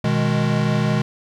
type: chord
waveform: square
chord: G# minor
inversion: first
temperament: equal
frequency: 123.47 / 155.56 / 207.7 Hz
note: B2 / D#3 / G#3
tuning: 0 / 0 / 0 cents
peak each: -22 dBFS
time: 0.04-1.02 s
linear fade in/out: 5 ms
effects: low-pass 5000 Hz 12 dB/octave + 9-bit